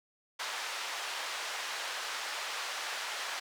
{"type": "band-pass noise", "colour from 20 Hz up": "pink", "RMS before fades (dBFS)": -38, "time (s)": [0.39, 3.4], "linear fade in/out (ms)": 10, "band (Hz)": [890, 5800], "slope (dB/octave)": 12, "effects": ["high-pass 400 Hz 12 dB/octave"]}